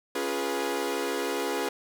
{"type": "chord", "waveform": "sawtooth", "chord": "C# dominant seventh", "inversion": "none", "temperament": "equal with one note detuned", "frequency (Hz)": [277.2, 349.2, 415.3, 487.6], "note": ["C#4", "E#4", "G#4", "B4"], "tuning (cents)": [0, 0, 0, -22], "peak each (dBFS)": [-31, -30, -28, -29], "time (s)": [0.15, 1.69], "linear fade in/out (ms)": 5, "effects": []}